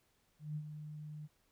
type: tone with ADSR envelope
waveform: sine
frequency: 151.4 Hz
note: D#3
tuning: 47 cents flat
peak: -36 dBFS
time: 0.39-1.28 s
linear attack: 170 ms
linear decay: 64 ms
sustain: -8 dB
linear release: 32 ms
effects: pink hiss -75 dBFS RMS until 1.51 s